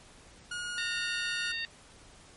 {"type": "tone", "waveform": "sawtooth", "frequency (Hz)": 1438, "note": "F#6", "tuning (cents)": -50, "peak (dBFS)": -31, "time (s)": [0.51, 1.52], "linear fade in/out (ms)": 5}
{"type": "harmonic tone", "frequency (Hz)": 918, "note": "A#5", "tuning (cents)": -27, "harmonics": [2, 3, 4, 5], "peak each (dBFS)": [-36, -38, -39, -40], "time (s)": [0.78, 1.65], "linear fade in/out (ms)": 0}
{"effects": ["pink hiss -55 dBFS RMS until 2.36 s", "MP3 48 kbps"]}